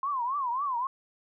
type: tone with vibrato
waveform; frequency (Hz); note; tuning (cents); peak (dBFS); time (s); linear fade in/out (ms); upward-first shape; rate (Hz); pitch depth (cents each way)
sine; 1046.5; C6; 0; -27; 0.03-0.87; 2; triangle; 3.7; 220
effects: none